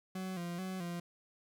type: tone with vibrato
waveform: 40% pulse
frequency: 180.1 Hz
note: F#3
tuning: 46 cents flat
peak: -37 dBFS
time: 0.15-1 s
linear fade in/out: 5 ms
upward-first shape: square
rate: 2.3 Hz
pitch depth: 68 cents each way
effects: none